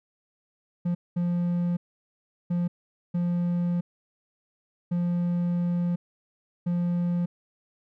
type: tone bursts at uneven times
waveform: triangle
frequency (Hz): 174.61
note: F3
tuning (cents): 0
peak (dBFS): -21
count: 6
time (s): 0.85-0.95 / 1.16-1.77 / 2.5-2.68 / 3.14-3.81 / 4.91-5.96 / 6.66-7.26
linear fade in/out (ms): 10
effects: none